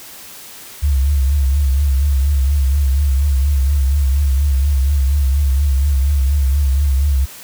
sine tone with vibrato, 69.3 Hz, C#2, in tune, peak -11 dBFS, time 0.82-7.26 s, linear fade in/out 20 ms, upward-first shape triangle, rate 4.2 Hz, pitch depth 110 cents each way, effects white hiss -36 dBFS RMS until 7.43 s

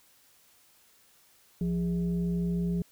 sine tone with frequency modulation, 174.3 Hz, F3, 3 cents flat, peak -26 dBFS, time 1.61-2.82 s, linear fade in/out 2 ms, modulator 235 Hz, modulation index 0.49, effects white hiss -62 dBFS RMS until 2.91 s

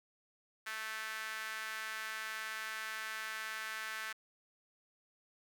sawtooth tone with high-pass filter, 219.1 Hz, A3, 7 cents flat, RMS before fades -42 dBFS, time 0.66-4.13 s, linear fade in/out 10 ms, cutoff 1600 Hz, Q 2.8, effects none

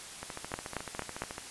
two click trains, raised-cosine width 0.5 ms, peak -17 / -23 dBFS, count 4 / 17, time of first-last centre 0.54-1.22 / 0.23-1.381 s, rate 4.41 / 13.9 Hz, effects white hiss -45 dBFS RMS until 1.5 s + resampled to 24000 Hz

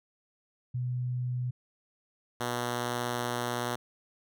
sine / 5% pulse tone pair in turn, 124.5 / 121.17 Hz, B2 / B2, +14 / -33 cents, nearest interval unison, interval 47 cents, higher first, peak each -29 / -19 dBFS, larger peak second, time 0.74-1.51 / 2.4-3.76 s, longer second, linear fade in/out 10 ms, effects none

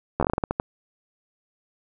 slowing click train, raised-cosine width 1 ms, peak -8 dBFS, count 11, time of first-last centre 0.2-0.599 s, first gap 12 ms, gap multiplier 1.25, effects none

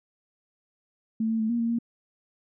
sine tone with pitch steps, 222.2 / 224.4 / 219.5 / 236.4 / 230.9 / 233.7 Hz, A3 / A3 / A3 / A#3 / A#3 / A#3, +17 / +34 / -4 / +24 / -16 / +5 cents, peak -23 dBFS, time 1.2-1.788 s, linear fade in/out 5 ms, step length 98 ms, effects none

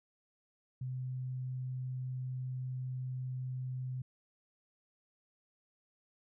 sine tone, 128.2 Hz, C3, 35 cents flat, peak -36 dBFS, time 0.81-4.02 s, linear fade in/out 5 ms, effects none

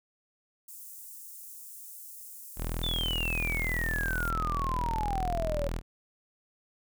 white high-pass noise, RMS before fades -46 dBFS, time 0.68-4.3 s, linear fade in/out 5 ms, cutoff 7500 Hz, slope 24 dB/octave
sawtooth tone, 41.04 Hz, E1, 7 cents flat, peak -27 dBFS, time 2.56-5.82 s, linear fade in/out 50 ms
sine exponential sweep, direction down, 3581 to 554.4 Hz, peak -30 dBFS, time 2.83-5.68 s, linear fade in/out 5 ms
effects none

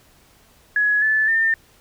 sine tone with pitch steps, 1683 / 1742.4 / 1803.8 Hz, G#6 / A6 / A6, +23 / -17 / +43 cents, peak -15 dBFS, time 0.76-1.54 s, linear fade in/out 2 ms, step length 260 ms, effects pink hiss -54 dBFS RMS until 1.8 s

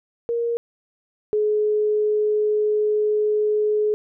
sine tone pair in turn, 468.7 / 423.4 Hz, A#4 / G#4, +9 / +33 cents, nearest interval major second, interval 176 cents, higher first, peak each -20 / -17 dBFS, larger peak second, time 0.29-0.57 / 1.33-3.94 s, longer second, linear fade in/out 0 ms, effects none

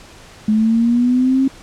sine linear sweep, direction up, 212.3 to 270 Hz, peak -11 dBFS, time 0.48-1.48 s, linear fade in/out 5 ms, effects pink hiss -41 dBFS RMS until 1.62 s + low-pass 8000 Hz 12 dB/octave

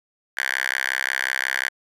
5% pulse tone with high-pass filter, 65.6 Hz, C2, 5 cents sharp, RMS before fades -25 dBFS, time 0.37-1.69 s, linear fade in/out 5 ms, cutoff 1600 Hz, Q 5.1, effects resampled to 32000 Hz

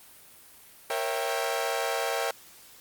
sawtooth chord, A# diminished seventh, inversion none, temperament equal with one note detuned, 466.2 / 546.1 / 659.3 / 784 Hz, A#4 / C#5 / E5 / G5, 0 / -26 / 0 / 0 cents, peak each -29 dBFS, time 0.9-2.31 s, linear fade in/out 2 ms, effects white hiss -52 dBFS RMS until 2.8 s + Opus 32 kbps

